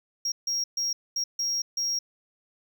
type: tone bursts at uneven times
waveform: triangle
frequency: 5600 Hz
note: F8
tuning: 4 cents sharp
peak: -24 dBFS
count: 6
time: 0.25-0.32 / 0.47-0.64 / 0.77-0.93 / 1.16-1.24 / 1.39-1.62 / 1.77-1.99 s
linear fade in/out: 5 ms
effects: none